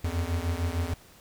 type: beating tone pair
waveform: square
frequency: 82.41 / 89.01 Hz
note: E2 / F2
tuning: 0 / +33 cents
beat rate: 6.6 Hz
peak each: -30 / -31 dBFS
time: 0.04-0.94 s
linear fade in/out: 5 ms
effects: pink hiss -54 dBFS RMS until 1.2 s